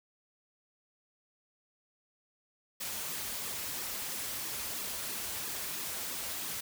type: noise with flanger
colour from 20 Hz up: white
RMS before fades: -38 dBFS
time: 2.8-6.61 s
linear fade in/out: 10 ms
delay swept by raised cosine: 1.3 to 7.2 ms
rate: 3 Hz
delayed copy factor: -0.7
effects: none